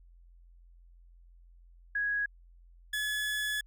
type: tone pair in turn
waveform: sine / 30% pulse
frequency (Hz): 1661.2 / 1705.9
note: G#6 / G#6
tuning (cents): 0 / +46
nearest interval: unison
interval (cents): 46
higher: second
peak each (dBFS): -28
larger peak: neither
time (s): 1.95-2.26 / 2.93-3.61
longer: second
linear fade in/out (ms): 5
effects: added 43 Hz sine -54 dBFS peak until 3.66 s